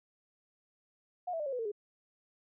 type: tone with pitch steps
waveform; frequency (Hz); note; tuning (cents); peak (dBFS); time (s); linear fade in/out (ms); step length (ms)
sine; 720 / 656.4 / 598.5 / 545.7 / 497.5 / 453.6 / 413.5; F#5 / E5 / D5 / C#5 / B4 / A#4 / G#4; -47 / -8 / +33 / -27 / +13 / -47 / -8; -33; 1.27-1.718; 10; 64
effects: none